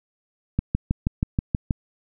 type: click train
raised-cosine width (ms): 5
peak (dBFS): -8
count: 8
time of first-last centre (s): 0.59-1.708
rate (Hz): 6.26
effects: none